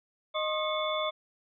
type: tone cluster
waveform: sine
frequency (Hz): 620 / 1071 / 1235 / 2188 / 3483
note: D#5 / C6 / D#6 / C#7 / A7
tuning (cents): -6 / +40 / -13 / -23 / -18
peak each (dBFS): -31 / -35 / -37 / -38 / -35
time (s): 0.34-1.11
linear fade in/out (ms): 20
effects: none